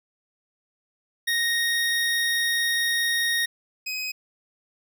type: tone pair in turn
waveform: 25% pulse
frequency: 1864.7 / 2519 Hz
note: A#6 / D#7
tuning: 0 / +21 cents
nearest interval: perfect fourth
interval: 521 cents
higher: second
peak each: -18 / -24 dBFS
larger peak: first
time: 1.27-3.46 / 3.86-4.12 s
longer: first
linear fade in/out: 10 ms
effects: none